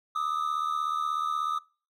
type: tone pair together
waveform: triangle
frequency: 1200 / 1276.5 Hz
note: D6 / D#6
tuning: +37 / +44 cents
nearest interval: minor second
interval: 107 cents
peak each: -28 dBFS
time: 0.15-1.59 s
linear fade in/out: 10 ms
effects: noise-tail reverb RT60 0.4 s tail -24 dB re dry